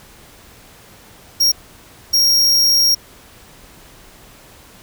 45% pulse tone bursts at uneven times, 5588 Hz, F8, in tune, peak -11 dBFS, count 2, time 1.4-1.52 / 2.13-2.95 s, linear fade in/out 10 ms, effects pink hiss -44 dBFS RMS until 4.82 s

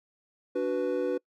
triangle chord, B minor, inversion first, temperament equal with one note detuned, 289.8 / 370 / 493.9 Hz, D4 / F#4 / B4, -23 / 0 / 0 cents, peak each -31 / -29 / -27 dBFS, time 0.55-1.18 s, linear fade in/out 10 ms, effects noise-tail reverb RT60 0.1 s tail -26 dB re dry

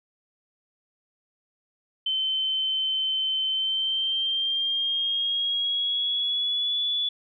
sine tone with pitch glide, 3078 to 3435 Hz, G7 to A7, -32 to -42 cents, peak -23 dBFS, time 2.06-7.09 s, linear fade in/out 5 ms, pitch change +190 cents, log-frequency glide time 3.5-6.79 s, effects none

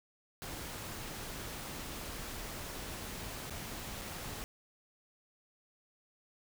pink noise with dropouts, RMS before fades -43 dBFS, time 0.42-4.44 s, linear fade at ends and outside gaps 0 ms, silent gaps 3.498-3.506 / 4.014-4.018 s, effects none

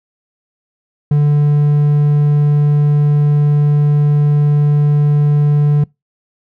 triangle tone, 146.83 Hz, D3, in tune, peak -6 dBFS, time 1.11-5.84 s, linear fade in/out 5 ms, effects noise-tail reverb RT60 0.2 s tail -25 dB re dry

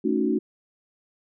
sine chord, D# half-diminished seventh, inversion second, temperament equal, 220 / 277.2 / 311.1 / 370 Hz, A3 / C#4 / D#4 / F#4, 0 / 0 / 0 / 0 cents, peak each -26 dBFS, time 0.04-0.39 s, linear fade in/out 10 ms, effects none

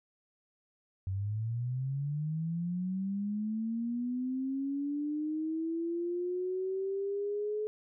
sine linear sweep, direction up, 93 to 428.4 Hz, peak -31 dBFS, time 1.07-7.67 s, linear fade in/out 0 ms, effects none

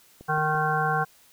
click train, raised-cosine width 2 ms, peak -30 dBFS, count 3, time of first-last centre 0.21-0.551 s, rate 5.87 Hz
harmonic tone, 154.2 Hz, D#3, 15 cents flat, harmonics 1 / 3 / 5 / 7 / 9 / 10, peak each -29 / -32 / -26 / -29 / -31 / -29 dBFS, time 0.28-1.05 s, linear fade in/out 20 ms
effects white hiss -57 dBFS RMS until 1.32 s

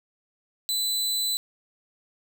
sawtooth tone, 4000 Hz, B7, 21 cents sharp, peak -21 dBFS, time 0.69-1.37 s, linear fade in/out 0 ms, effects 8-bit

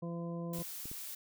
harmonic tone, 170 Hz, F3, 46 cents flat, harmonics 1 / 2 / 3 / 4 / 6, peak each -38 / -46 / -45 / -52 / -52 dBFS, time 0.02-0.63 s, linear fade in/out 10 ms
blue noise, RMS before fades -44 dBFS, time 0.53-1.15 s, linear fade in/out 5 ms
clicks, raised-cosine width 3 ms, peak -34 dBFS, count 3, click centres 0.59 / 0.856 / 0.915 s
effects none

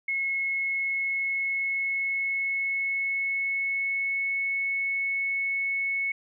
sine tone with pitch glide, 2179 to 2203 Hz, C#7 to C#7, -30 to -11 cents, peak -25 dBFS, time 0.08-6.12 s, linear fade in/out 5 ms, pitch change +19 cents, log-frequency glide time 0.4-4.38 s, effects none

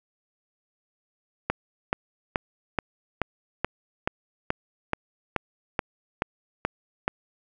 click train, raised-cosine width 0.5 ms, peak -8 dBFS, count 14, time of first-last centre 1.5-7.079 s, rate 2.33 Hz, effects none

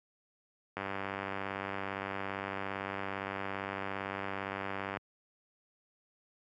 click train, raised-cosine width 0.5 ms, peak -21 dBFS, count 411, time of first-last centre 0.77-4.971 s, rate 97.6 Hz, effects high-pass 100 Hz 12 dB/octave

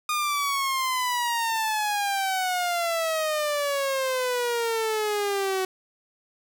sawtooth exponential sweep, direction down, 1226 to 373.5 Hz, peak -20 dBFS, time 0.09-5.65 s, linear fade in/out 2 ms, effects none

